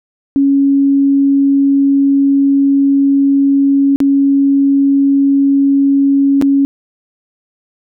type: tone with dropouts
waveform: sine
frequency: 277.2 Hz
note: C#4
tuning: in tune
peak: -7 dBFS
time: 0.36-6.65 s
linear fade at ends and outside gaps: 0 ms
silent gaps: 3.96-4.003 / 6.414-6.423 s
effects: none